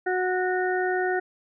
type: harmonic tone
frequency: 367.4 Hz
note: F#4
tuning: 12 cents flat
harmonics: 1 / 2 / 4 / 5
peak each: -25 / -28 / -30 / -32 dBFS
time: 0.06-1.2 s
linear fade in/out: 10 ms
effects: none